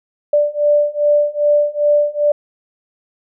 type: beating tone pair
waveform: sine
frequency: 587.3 / 589.8 Hz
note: D5 / D5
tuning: 0 / +7 cents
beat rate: 2.5 Hz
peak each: -15 / -14 dBFS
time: 0.33-2.32 s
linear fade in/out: 5 ms
effects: none